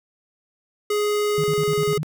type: tone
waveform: square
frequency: 416.9 Hz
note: G#4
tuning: 7 cents sharp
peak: -20 dBFS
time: 0.9-1.98 s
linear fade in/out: 5 ms
type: tone bursts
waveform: sine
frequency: 153.7 Hz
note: D#3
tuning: 21 cents flat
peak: -23 dBFS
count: 7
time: 1.38-2.031 s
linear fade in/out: 0 ms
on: 57 ms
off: 42 ms
effects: none